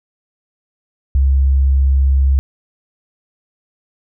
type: tone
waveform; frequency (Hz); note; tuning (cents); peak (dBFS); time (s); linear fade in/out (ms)
sine; 67.6; C#2; -43; -9; 1.15-2.39; 0
effects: none